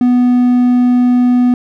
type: tone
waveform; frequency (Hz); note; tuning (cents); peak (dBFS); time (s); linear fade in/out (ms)
triangle; 246.9; B3; 0; -5; 0.01-1.54; 2
effects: none